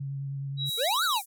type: tone with vibrato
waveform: sine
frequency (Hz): 138.2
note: C#3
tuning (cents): -5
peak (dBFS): -31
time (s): 0-0.7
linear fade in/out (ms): 10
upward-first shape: sine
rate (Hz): 9.6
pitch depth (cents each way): 15
type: tone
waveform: sine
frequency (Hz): 3872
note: B7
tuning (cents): -35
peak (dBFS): -29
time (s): 0.57-1.21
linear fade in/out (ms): 50
type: band-pass noise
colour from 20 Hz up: white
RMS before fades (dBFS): -39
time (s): 0.65-1.26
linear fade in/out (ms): 50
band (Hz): 7900 to 14000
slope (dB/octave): 24
type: exponential two-way sweep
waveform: square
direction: up then down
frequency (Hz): 424.7 to 1538 to 741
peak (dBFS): -26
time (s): 0.77-1.22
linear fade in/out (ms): 50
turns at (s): 1.04
effects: none